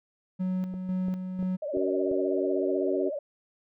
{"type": "tone with tremolo", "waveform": "triangle", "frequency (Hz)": 185, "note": "F#3", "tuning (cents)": 0, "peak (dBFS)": -24, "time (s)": [0.39, 1.57], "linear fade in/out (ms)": 20, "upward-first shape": "square", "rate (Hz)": 2, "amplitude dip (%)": 50}
{"type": "click train", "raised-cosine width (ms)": 2, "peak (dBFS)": -28, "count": 5, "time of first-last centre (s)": [0.74, 2.115], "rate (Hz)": 2.91}
{"type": "tone with vibrato", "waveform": "sine", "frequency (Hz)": 590, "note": "D5", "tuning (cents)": 8, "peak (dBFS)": -30, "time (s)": [1.62, 3.19], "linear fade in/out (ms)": 5, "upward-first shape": "triangle", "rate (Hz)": 16, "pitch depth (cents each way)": 140}
{"type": "harmonic tone", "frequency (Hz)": 94.4, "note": "F#2", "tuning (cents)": 35, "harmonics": [3, 4, 5], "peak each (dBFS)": [-31, -27, -34], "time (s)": [1.73, 3.1], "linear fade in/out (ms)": 20}
{"effects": []}